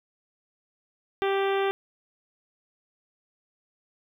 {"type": "harmonic tone", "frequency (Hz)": 392, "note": "G4", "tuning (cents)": 0, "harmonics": [1, 2, 3, 4, 5, 6, 7, 8, 9], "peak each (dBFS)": [-24, -30, -34, -36, -38, -40, -41, -42, -43], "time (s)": [1.22, 1.71], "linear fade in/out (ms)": 0, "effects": ["10-bit"]}